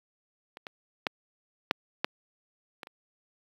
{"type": "clicks", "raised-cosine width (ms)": 0.3, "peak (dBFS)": [-27, -23, -9, -6, -9, -23, -29], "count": 7, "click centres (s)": [0.571, 0.668, 1.068, 1.711, 2.045, 2.832, 2.871], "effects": ["high-pass 200 Hz 12 dB/octave", "8-bit"]}